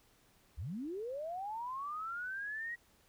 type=linear sweep; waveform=sine; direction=up; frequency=55.1 to 1917 Hz; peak=-38 dBFS; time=0.57-2.76 s; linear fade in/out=20 ms; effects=pink hiss -68 dBFS RMS until 3.08 s